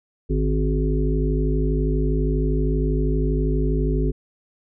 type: harmonic tone with a mistuned harmonic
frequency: 52.5 Hz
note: G#1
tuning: 19 cents sharp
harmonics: 1 / 3 / 5 / 7 / 8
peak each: -20 / -25 / -27 / -28 / -29 dBFS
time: 0.29-4.12 s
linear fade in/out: 20 ms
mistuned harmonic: 3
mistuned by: -78 cents
effects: none